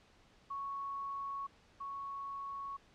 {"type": "tone pair in turn", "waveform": "sine", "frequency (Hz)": [1108.7, 1108.7], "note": ["C#6", "C#6"], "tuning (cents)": [0, 0], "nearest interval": "unison", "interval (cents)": 0, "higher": "neither", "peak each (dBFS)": [-38, -40], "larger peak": "first", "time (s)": [[0.5, 1.47], [1.8, 2.77]], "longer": "neither", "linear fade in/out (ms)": 10, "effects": ["pink hiss -65 dBFS RMS until 2.94 s", "low-pass 5000 Hz 12 dB/octave"]}